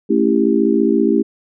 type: chord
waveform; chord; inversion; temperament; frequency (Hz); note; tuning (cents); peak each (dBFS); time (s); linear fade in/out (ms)
sine; A dominant seventh; none; just; 220 / 275 / 330 / 396; A3 / C#4 / E4 / G4; 0 / -14 / +2 / +18; -17; 0.09-1.23; 20
effects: none